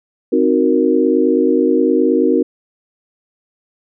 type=chord; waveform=sine; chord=C half-diminished seventh; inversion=none; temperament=equal; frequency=261.6 / 311.1 / 370 / 466.2 Hz; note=C4 / Eb4 / Gb4 / Bb4; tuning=0 / 0 / 0 / 0 cents; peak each=-16 dBFS; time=0.32-2.43 s; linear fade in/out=10 ms; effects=none